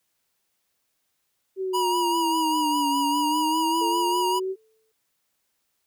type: linear two-way sweep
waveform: sine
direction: down then up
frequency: 384.1 to 279 to 384.1 Hz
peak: -25 dBFS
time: 1.56-4.56 s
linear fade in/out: 50 ms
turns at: 2.96 s
type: tone with vibrato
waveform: square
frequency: 960 Hz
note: B5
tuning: 49 cents flat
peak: -23 dBFS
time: 1.73-4.4 s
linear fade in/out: 20 ms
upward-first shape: sine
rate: 5 Hz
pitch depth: 40 cents each way
type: tone with exponential decay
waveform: sine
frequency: 440 Hz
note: A4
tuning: in tune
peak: -29 dBFS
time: 3.81-4.92 s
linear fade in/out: 5 ms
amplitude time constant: 240 ms
effects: white hiss -74 dBFS RMS until 5.86 s